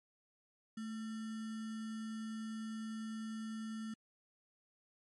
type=tone with sample-and-hold; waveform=sine; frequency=220 Hz; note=A3; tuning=in tune; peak=-40 dBFS; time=0.77-3.94 s; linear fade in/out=5 ms; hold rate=1575 Hz; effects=MP3 48 kbps